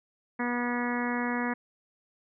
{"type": "harmonic tone", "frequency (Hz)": 242.6, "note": "B3", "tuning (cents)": -31, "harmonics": [1, 2, 3, 4, 5, 6, 7, 8, 9], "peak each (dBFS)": [-30, -37, -39, -36, -40, -41, -37, -38, -41], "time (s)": [0.39, 1.54], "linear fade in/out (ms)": 10, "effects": []}